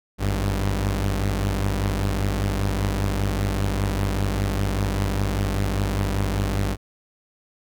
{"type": "tone pair together", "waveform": "sawtooth", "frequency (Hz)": [51.53, 98], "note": ["G#1", "G2"], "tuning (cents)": [-13, 0], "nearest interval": "major seventh", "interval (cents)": 1113, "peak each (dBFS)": -20, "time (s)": [0.18, 6.77], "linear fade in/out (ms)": 50, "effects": []}